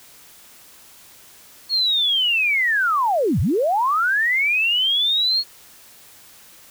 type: linear two-way sweep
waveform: sine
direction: down then up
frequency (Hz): 4355 to 72.1 to 4355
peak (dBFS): -16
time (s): 1.69-5.44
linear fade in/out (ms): 50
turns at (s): 3.4
effects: white hiss -47 dBFS RMS until 6.7 s